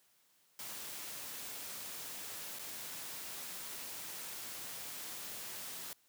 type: noise with dropouts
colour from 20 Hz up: white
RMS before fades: -45 dBFS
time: 0.59-5.93 s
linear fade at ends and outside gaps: 1 ms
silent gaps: 2.587-2.593 s
effects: white hiss -71 dBFS RMS until 6.08 s + high-pass 100 Hz 12 dB/octave